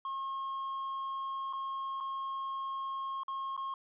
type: tone with dropouts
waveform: triangle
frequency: 1079 Hz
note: C#6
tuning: 47 cents flat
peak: -33 dBFS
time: 0.05-3.74 s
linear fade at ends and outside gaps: 2 ms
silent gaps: 1.528-1.533 / 2.003-2.007 / 3.234-3.281 / 3.566-3.576 s
effects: resampled to 8000 Hz